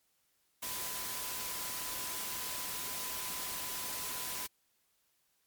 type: tone in noise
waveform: sine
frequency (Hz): 1007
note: B5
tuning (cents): +33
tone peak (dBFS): -49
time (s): 0.62-4.47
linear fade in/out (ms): 10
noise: white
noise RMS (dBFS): -39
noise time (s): 0.62-4.47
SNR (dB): -13
effects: white hiss -75 dBFS RMS until 5.46 s + MP3 96 kbps